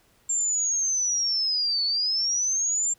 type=linear two-way sweep; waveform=sine; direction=down then up; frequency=7390 to 4409 to 7390 Hz; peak=-22 dBFS; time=0.29-2.94 s; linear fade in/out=10 ms; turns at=1.85 s; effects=pink hiss -62 dBFS RMS until 2.98 s